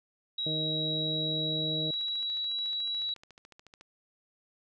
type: tone with pitch glide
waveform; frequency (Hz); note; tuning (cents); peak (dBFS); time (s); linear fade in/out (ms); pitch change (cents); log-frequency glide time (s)
sine; 3856 to 3901; B7 to B7; -42 to -22; -30; 0.38-3.14; 5; +20; 0.63-2.39
type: harmonic tone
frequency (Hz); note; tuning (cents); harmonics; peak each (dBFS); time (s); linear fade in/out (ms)
156.5; D#3; +10; 1 / 2 / 3 / 4; -35 / -38 / -40 / -41; 0.46-1.91; 5
type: click train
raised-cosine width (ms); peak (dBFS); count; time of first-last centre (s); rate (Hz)
0.2; -34; 27; 1.94-3.811; 13.9
effects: none